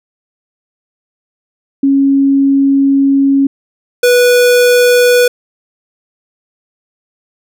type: tone pair in turn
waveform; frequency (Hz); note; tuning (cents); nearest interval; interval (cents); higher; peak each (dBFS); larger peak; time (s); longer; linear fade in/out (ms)
sine / square; 275.2 / 490.4; C#4 / B4; -12 / -12; minor seventh; 1000; second; -6; neither; 1.83-3.47 / 4.03-5.28; first; 5
effects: none